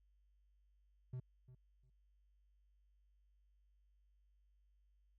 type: tone with echo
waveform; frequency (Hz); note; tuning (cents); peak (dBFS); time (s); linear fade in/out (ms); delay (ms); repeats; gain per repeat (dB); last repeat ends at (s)
triangle; 126.6; B2; +43; -40; 1.13-1.2; 5; 350; 2; -15; 1.9
effects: added 50 Hz sine -70 dBFS peak until 5.18 s